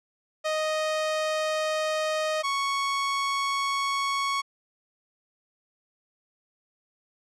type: tone pair in turn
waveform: sawtooth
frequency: 622.3 / 1108.8 Hz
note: D#5 / C#6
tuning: 0 / 0 cents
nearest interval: minor seventh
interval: 1000 cents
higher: second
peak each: -21 dBFS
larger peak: neither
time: 0.44-2.43 / 2.43-4.42 s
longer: neither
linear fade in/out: 20 ms
effects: low-pass 7000 Hz 12 dB/octave